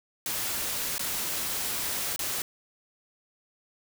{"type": "noise with dropouts", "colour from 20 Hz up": "white", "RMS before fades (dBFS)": -31, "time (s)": [0.26, 2.42], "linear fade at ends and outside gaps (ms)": 1, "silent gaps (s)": [[0.981, 0.994], [2.161, 2.192]], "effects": []}